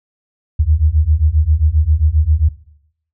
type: beating tone pair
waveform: sine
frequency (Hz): 73.42 / 80.92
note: D2 / E2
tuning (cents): 0 / -32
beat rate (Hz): 7.5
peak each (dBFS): -13 / -13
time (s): 0.59-2.49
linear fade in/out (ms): 10
effects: noise-tail reverb RT60 0.7 s tail -17 dB re dry